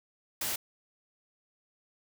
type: noise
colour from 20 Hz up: white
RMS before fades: -33 dBFS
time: 0.41-0.56 s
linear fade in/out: 5 ms
effects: none